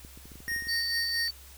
clicks, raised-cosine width 3 ms, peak -35 dBFS, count 11, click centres 0.049 / 0.175 / 0.256 / 0.318 / 0.356 / 0.404 / 0.48 / 0.517 / 0.563 / 0.623 / 0.67 s
square tone with tremolo, 1859 Hz, A#6, 5 cents flat, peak -29 dBFS, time 0.48-1.28 s, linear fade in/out 0 ms, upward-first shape sine, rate 4.5 Hz, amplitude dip 60%
triangle tone, 4542 Hz, C#8, 41 cents sharp, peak -28 dBFS, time 0.68-1.31 s, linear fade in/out 10 ms
effects added 66 Hz sine -50 dBFS peak until 1.57 s + white hiss -52 dBFS RMS until 1.57 s

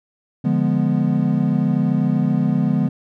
triangle chord, D diminished seventh, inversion none, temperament equal, 146.83 / 174.61 / 207.7 / 246.9 Hz, D3 / F3 / Ab3 / Cb4, 0 / 0 / 0 / 0 cents, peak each -19 dBFS, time 0.44-2.89 s, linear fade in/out 10 ms, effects none

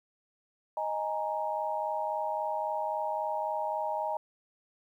sine chord, D# suspended fourth, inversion none, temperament just, 622.3 / 829.7 / 933.4 Hz, D#5 / G#5 / A#5, 0 / -2 / +2 cents, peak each -34 dBFS, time 0.77-4.17 s, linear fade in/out 2 ms, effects 11-bit

